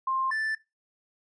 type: tone pair in turn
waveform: sine / triangle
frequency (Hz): 1056 / 1761.2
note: C6 / A6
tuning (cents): +16 / +1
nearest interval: major sixth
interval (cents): 885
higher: second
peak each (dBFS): -25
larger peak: neither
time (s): 0.07-0.31 / 0.31-0.55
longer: neither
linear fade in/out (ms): 5
effects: noise-tail reverb RT60 0.2 s tail -17 dB re dry + resampled to 22050 Hz